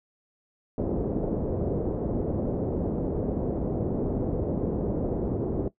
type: low-pass noise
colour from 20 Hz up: white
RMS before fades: -28 dBFS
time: 0.78-5.68 s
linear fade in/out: 2 ms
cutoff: 480 Hz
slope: 24 dB/octave
effects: noise-tail reverb RT60 0.1 s tail -17 dB re dry